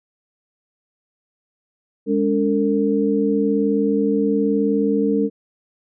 sine tone cluster, 206.1 / 285.1 / 453.6 Hz, G#3 / C#4 / A#4, -13 / +49 / -47 cents, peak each -20 dBFS, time 2.06-5.3 s, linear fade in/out 50 ms, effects none

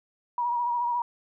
sine tone with vibrato, 960 Hz, B5, 49 cents flat, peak -24 dBFS, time 0.38-1.02 s, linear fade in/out 2 ms, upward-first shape sine, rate 14 Hz, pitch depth 36 cents each way, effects none

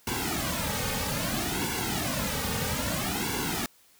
pink noise with flanger, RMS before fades -30 dBFS, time 0.07-3.66 s, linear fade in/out 2 ms, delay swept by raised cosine 1.6 to 3 ms, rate 0.61 Hz, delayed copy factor -1, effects white hiss -60 dBFS RMS until 3.99 s

